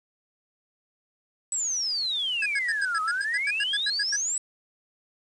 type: exponential two-way sweep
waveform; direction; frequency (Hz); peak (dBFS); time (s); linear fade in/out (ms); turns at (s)
sine; down then up; 7990 to 1244.5 to 7990; -25; 1.52-4.38; 2; 3.02
type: tone bursts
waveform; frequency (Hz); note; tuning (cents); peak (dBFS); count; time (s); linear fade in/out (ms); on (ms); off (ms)
square; 1661.2; G#6; 0; -26; 14; 2.42-4.163; 5; 40; 91
effects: resampled to 22050 Hz + 8-bit